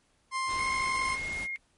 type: tone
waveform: 30% pulse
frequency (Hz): 1052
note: C6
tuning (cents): +9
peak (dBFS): -26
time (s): 0.31-1.18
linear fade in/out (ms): 50
type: noise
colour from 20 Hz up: pink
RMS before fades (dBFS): -42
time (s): 0.46-1.48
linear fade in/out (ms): 50
type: tone with pitch glide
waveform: sine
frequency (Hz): 2156 to 2139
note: C#7 to C7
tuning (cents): -49 to +38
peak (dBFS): -32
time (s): 0.59-1.56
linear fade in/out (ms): 0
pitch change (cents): -13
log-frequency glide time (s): 0.92-1.43
effects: pink hiss -69 dBFS RMS until 1.77 s + MP3 48 kbps